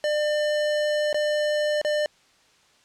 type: tone with dropouts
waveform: square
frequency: 599 Hz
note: D5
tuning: 34 cents sharp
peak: -22 dBFS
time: 0.04-2.06 s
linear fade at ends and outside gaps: 1 ms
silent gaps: 1.129-1.144 / 1.815-1.848 s
effects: white hiss -59 dBFS RMS until 2.84 s + low-pass 6000 Hz 12 dB/octave